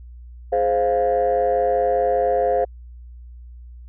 sine chord, F minor, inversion first, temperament just, 419.1 / 523.8 / 698.5 Hz, Ab4 / C5 / F5, +16 / +2 / 0 cents, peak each -22 / -18 / -19 dBFS, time 0.52-2.65 s, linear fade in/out 10 ms, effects tanh soft clip ceiling -11 dBFS + added 60 Hz sine -37 dBFS peak until 3.88 s

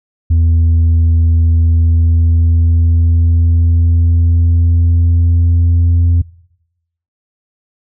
sine tone with pitch glide, 82.41 to 85.37 Hz, E2 to F2, 0 to -39 cents, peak -4 dBFS, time 0.3-6.22 s, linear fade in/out 10 ms, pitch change +61 cents, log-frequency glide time 1.54-6.1 s, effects noise-tail reverb RT60 0.9 s tail -26 dB re dry + tanh soft clip ceiling -6 dBFS

